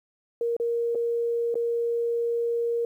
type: tone with dropouts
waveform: sine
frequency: 468.7 Hz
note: A#4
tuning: 9 cents sharp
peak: -23 dBFS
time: 0.41-2.85 s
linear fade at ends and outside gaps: 2 ms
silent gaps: 0.566-0.599 / 0.949-0.954 / 1.543-1.554 s
effects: 10-bit